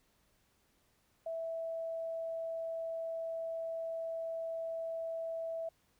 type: tone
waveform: sine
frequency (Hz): 657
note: E5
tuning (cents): -6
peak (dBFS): -36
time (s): 1.26-5.69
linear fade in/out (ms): 5
effects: pink hiss -73 dBFS RMS until 5.99 s